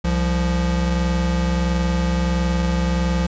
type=tone pair together; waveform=square; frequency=64.99 / 173.5 Hz; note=C2 / F3; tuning=-11 / -11 cents; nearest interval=octave + perfect fourth; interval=1700 cents; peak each=-21 dBFS; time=0.04-3.27 s; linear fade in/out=10 ms; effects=resampled to 16000 Hz